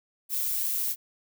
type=noise with amplitude modulation; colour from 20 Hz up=violet; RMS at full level=-27 dBFS; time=0.29-0.96 s; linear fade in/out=50 ms; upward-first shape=sine; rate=128 Hz; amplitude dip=35%; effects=none